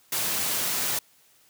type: noise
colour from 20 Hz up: white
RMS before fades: -27 dBFS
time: 0.12-0.99 s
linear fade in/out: 5 ms
effects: white hiss -60 dBFS RMS until 1.49 s + high-pass 80 Hz 12 dB/octave